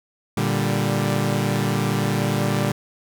sawtooth chord, G minor, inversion first, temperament equal, 116.54 / 146.83 / 196 Hz, Bb2 / D3 / G3, 0 / 0 / 0 cents, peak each -20 dBFS, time 0.37-2.72 s, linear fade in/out 5 ms, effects none

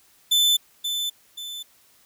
40% pulse tone with echo, 3520 Hz, A7, in tune, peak -15 dBFS, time 0.31-0.57 s, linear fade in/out 10 ms, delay 530 ms, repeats 2, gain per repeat -8 dB, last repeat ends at 1.63 s, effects white hiss -58 dBFS RMS until 2.05 s

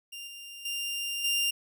sawtooth tone with level steps, 2794 Hz, F7, in tune, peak -36 / -39 / -28 / -22 dBFS, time 0.12-1.51 s, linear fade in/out 10 ms, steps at 0.27 / 0.65 / 1.24 s, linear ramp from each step 5 ms, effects none

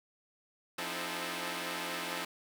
5% pulse tone cluster, 173.4 / 262.3 / 305.3 / 326.8 / 432 Hz, F3 / C4 / D#4 / E4 / A4, -12 / +4 / -33 / -15 / -32 cents, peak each -31 dBFS, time 0.78-2.25 s, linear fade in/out 5 ms, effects none

